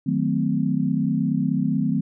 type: chord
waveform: sine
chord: D# diminished seventh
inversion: none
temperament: equal with one note detuned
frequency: 155.56 / 185 / 220 / 256.4 Hz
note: D#3 / F#3 / A3 / C4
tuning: 0 / 0 / 0 / -35 cents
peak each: -25 / -25 / -25 / -24 dBFS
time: 0.06-2.01 s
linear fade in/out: 10 ms
effects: none

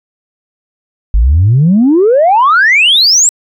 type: exponential sweep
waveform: sine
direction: up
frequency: 48.06 to 7902 Hz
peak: -3 dBFS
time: 1.14-3.29 s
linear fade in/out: 0 ms
effects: tanh soft clip ceiling -1 dBFS

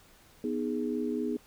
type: chord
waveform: sine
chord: G# minor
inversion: first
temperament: equal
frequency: 246.9 / 311.1 / 415.3 Hz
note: B3 / D#4 / G#4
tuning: 0 / 0 / 0 cents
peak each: -32 / -34 / -34 dBFS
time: 0.44-1.37 s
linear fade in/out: 2 ms
effects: pink hiss -59 dBFS RMS until 1.46 s

